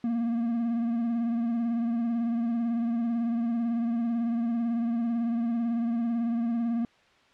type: tone with vibrato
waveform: triangle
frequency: 233.1 Hz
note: A#3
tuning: in tune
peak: -23 dBFS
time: 0.04-6.85 s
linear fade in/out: 2 ms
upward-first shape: triangle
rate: 18 Hz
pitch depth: 49 cents each way
effects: white hiss -60 dBFS RMS until 7.33 s + low-pass 3000 Hz 12 dB/octave